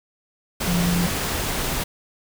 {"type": "tone in noise", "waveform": "sine", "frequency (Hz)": 174.61, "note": "F3", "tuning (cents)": 0, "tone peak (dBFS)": -19, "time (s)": [0.67, 1.07], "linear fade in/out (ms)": 10, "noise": "pink", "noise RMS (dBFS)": -25, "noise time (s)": [0.6, 1.84], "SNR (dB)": 3, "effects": []}